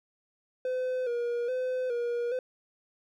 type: tone with vibrato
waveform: triangle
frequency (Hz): 492.9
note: B4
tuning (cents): -3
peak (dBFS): -26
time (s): 0.65-2.39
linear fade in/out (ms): 2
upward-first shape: square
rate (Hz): 1.2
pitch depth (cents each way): 57
effects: none